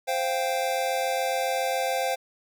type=chord; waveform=square; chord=C suspended fourth; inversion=none; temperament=just; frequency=523.3 / 697.7 / 784.9 Hz; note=C5 / F5 / G5; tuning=0 / -2 / +2 cents; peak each=-29 / -30 / -30 dBFS; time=0.07-2.16 s; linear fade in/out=20 ms; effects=none